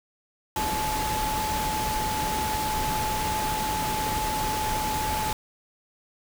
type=tone in noise; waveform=sine; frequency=862 Hz; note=A5; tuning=36 cents flat; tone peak=-27 dBFS; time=0.56-5.33 s; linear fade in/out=2 ms; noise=pink; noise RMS=-30 dBFS; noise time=0.56-5.33 s; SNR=0 dB; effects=none